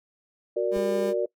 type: chord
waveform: sine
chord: Gb augmented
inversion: none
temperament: equal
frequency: 370 / 466.2 / 587.3 Hz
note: Gb4 / Bb4 / D5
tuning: 0 / 0 / 0 cents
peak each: -27 dBFS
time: 0.56-1.26 s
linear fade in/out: 10 ms
type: tone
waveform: 30% pulse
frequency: 200.2 Hz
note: G3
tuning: 37 cents sharp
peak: -28 dBFS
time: 0.71-1.14 s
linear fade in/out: 50 ms
type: noise with exponential decay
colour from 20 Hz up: brown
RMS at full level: -37 dBFS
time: 0.76-0.84 s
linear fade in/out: 5 ms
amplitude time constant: 16 ms
effects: noise-tail reverb RT60 0.1 s tail -21 dB re dry